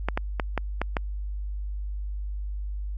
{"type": "clicks", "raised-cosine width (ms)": 0.5, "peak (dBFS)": -10, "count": 6, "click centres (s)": [0.086, 0.175, 0.398, 0.577, 0.816, 0.968], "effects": ["added 50 Hz sine -29 dBFS peak until 2.97 s"]}